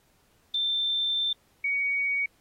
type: tone pair in turn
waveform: sine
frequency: 3565 / 2246 Hz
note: A7 / C#7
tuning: +22 / +22 cents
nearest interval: minor sixth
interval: 800 cents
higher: first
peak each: -24 dBFS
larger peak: neither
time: 0.54-1.33 / 1.64-2.26 s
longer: first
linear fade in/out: 5 ms
effects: pink hiss -66 dBFS RMS until 2.4 s + AAC 48 kbps